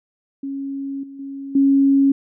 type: tone with level steps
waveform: sine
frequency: 275.1 Hz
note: C#4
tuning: 13 cents flat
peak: -24 / -34 / -28 / -11 dBFS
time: 0.43-2.12 s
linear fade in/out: 5 ms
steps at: 1.03 / 1.19 / 1.55 s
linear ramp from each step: 5 ms
effects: none